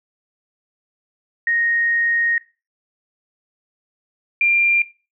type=tone pair in turn; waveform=sine; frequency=1864.7 / 2385 Hz; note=A#6 / D7; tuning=0 / +26 cents; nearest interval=major third; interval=426 cents; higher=second; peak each=-16 / -13 dBFS; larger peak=second; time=1.47-2.38 / 4.41-4.82 s; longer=first; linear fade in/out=2 ms; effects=noise-tail reverb RT60 0.3 s tail -18 dB re dry